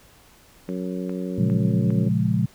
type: harmonic tone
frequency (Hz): 91.8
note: F#2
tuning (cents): -13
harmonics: 2 / 3 / 4 / 5 / 6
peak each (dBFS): -28 / -32 / -34 / -36 / -38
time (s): 0.68-2.09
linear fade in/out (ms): 10
type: click train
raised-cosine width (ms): 0.5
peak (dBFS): -27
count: 4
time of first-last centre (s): 0.69-1.905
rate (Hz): 2.47
type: chord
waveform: sine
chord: Bb minor seventh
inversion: none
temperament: equal with one note detuned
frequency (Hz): 116.54 / 138.19 / 174.61 / 207.7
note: Bb2 / Db3 / F3 / Ab3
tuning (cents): 0 / -5 / 0 / 0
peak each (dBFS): -23 / -26 / -23 / -24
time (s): 1.38-2.46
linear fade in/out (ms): 5
effects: pink hiss -53 dBFS RMS until 2.54 s